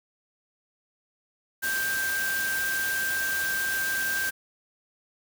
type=tone in noise; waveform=sine; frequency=1576 Hz; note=G6; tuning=9 cents sharp; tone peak=-26 dBFS; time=1.62-4.31 s; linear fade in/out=20 ms; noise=white; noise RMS=-33 dBFS; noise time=1.62-4.31 s; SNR=+4 dB; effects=none